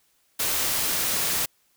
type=noise; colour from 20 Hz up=white; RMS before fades=-25 dBFS; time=0.39-1.46 s; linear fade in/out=10 ms; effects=white hiss -66 dBFS RMS until 1.76 s